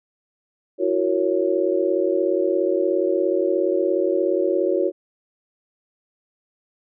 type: chord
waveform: sine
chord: F# dominant seventh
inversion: third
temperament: just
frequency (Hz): 333 / 370 / 462.5 / 555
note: E4 / F#4 / A#4 / C#5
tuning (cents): +18 / 0 / -14 / +2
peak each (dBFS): -24 / -21 / -26 / -23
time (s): 0.78-4.92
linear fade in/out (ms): 50
effects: none